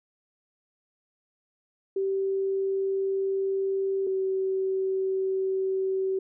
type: tone pair in turn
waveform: sine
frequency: 387.8 / 381.6 Hz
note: G4 / G4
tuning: -19 / -47 cents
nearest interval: unison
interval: 28 cents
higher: first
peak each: -24 dBFS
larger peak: neither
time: 1.96-4.07 / 4.07-6.19 s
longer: second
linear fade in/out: 5 ms
effects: none